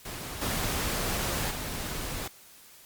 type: noise with level steps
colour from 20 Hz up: pink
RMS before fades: -38 / -30 / -35 dBFS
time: 0.05-2.28 s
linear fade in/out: 5 ms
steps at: 0.41 / 1.5 s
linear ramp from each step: 10 ms
effects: white hiss -53 dBFS RMS until 2.85 s + Opus 48 kbps